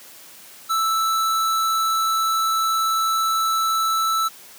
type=tone; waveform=square; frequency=1318.5 Hz; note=E6; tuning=in tune; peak=-19 dBFS; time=0.69-4.29 s; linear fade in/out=20 ms; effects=white hiss -44 dBFS RMS until 4.58 s + high-pass 150 Hz 12 dB/octave